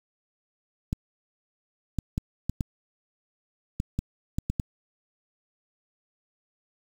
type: clicks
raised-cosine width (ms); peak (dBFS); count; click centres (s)
5; -14; 10; 0.929 / 1.987 / 2.179 / 2.496 / 2.608 / 3.801 / 3.99 / 4.385 / 4.5 / 4.598
effects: 7-bit

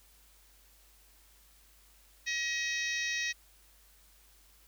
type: harmonic tone with a mistuned harmonic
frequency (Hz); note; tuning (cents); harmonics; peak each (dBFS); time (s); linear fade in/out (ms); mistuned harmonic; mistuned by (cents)
634; D#5; +32; 3 / 4 / 5 / 6 / 7 / 8 / 9 / 10; -34 / -37 / -47 / -40 / -46 / -46 / -41 / -48; 2.26-3.33; 20; 8; +42
effects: added 50 Hz sine -63 dBFS peak until 4.67 s + white hiss -63 dBFS RMS until 4.67 s

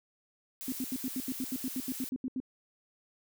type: noise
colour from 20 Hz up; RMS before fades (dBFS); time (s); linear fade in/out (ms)
blue; -41; 0.61-2.09; 0
type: tone bursts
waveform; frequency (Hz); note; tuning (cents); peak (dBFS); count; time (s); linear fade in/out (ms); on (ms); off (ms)
sine; 258; C4; -24; -31; 15; 0.68-2.402; 2; 42; 78
effects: none

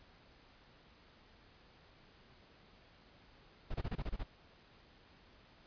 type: noise bursts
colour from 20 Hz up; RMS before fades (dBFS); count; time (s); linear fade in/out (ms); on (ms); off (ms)
brown; -37; 8; 3.7-4.235; 10; 45; 25
effects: pink hiss -63 dBFS RMS until 5.66 s + resampled to 11025 Hz

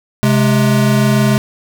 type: tone pair together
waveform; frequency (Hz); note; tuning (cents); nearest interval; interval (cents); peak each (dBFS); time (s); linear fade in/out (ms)
square; 131.79 / 210.8; C3 / G#3; +13 / +26; minor sixth; 813; -13; 0.23-1.38; 0
effects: none

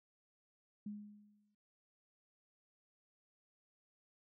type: tone with exponential decay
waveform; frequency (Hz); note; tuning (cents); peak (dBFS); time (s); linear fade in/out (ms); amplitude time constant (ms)
sine; 207.7; G#3; 0; -40; 0.86-1.55; 5; 150
effects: none

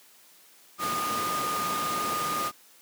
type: tone in noise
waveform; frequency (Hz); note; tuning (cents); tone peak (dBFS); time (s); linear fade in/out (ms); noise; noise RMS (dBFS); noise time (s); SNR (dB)
sine; 1223; D#6; -30; -28; 0.78-2.52; 50; pink; -32; 0.78-2.52; +1
effects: white hiss -56 dBFS RMS until 2.81 s + high-pass 200 Hz 12 dB/octave

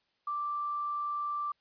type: tone with quantisation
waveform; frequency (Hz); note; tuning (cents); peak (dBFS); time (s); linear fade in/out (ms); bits
sine; 1174.7; D6; 0; -31; 0.27-1.52; 5; 10
effects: white hiss -75 dBFS RMS until 1.6 s + resampled to 11025 Hz

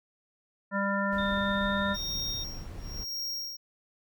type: harmonic tone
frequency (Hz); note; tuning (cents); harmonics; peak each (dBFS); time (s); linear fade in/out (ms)
198.6; G3; +23; 1 / 3 / 5 / 7 / 9; -30 / -33 / -34 / -33 / -34; 0.71-1.97; 50
type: noise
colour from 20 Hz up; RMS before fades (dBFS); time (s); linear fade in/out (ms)
brown; -40; 1.11-3.05; 20
type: tone with pitch glide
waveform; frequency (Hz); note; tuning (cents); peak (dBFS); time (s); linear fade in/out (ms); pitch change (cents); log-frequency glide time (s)
sine; 3634 to 3695; A#7 to A#7; -45 to -16; -37; 1.18-2.44; 5; +29; 1.36-2
type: tone with tremolo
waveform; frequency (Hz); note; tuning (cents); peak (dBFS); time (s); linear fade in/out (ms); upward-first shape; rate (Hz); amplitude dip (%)
square; 5588; F8; 0; -32; 1.94-3.57; 10; sine; 0.95; 100
effects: none

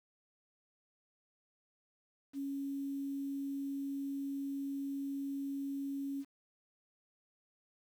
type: tone with quantisation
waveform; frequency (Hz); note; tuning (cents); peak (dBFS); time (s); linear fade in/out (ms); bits
sine; 277.2; C#4; 0; -36; 2.33-6.25; 50; 10
effects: none

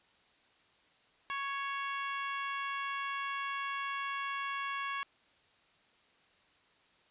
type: harmonic tone with a mistuned harmonic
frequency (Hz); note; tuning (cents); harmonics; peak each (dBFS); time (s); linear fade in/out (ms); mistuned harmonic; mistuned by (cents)
555; C#5; +2; 2 / 3 / 4 / 5 / 6; -37 / -41 / -43 / -45 / -47; 1.3-5.03; 0; 5; -17
effects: white hiss -67 dBFS RMS until 7.1 s + resampled to 8000 Hz

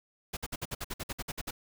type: noise bursts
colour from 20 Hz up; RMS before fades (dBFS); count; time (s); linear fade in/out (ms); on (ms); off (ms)
pink; -36; 13; 0.33-1.51; 10; 40; 55
effects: none

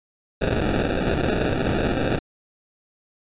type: noise with sample-and-hold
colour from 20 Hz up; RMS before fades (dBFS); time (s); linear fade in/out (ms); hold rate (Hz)
violet; -22; 0.41-2.19; 5; 1050
effects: resampled to 8000 Hz

